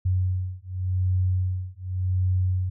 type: beating tone pair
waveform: sine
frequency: 91.8 / 92.68 Hz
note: F#2 / F#2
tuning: -13 / +3 cents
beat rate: 0.88 Hz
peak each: -25 dBFS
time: 0.05-2.7 s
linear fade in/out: 10 ms
effects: none